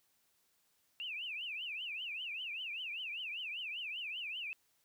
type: tone with vibrato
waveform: sine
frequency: 2682 Hz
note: E7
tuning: 29 cents sharp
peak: -39 dBFS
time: 1-4.53 s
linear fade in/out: 0 ms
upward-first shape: triangle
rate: 5.1 Hz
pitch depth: 260 cents each way
effects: white hiss -75 dBFS RMS until 4.84 s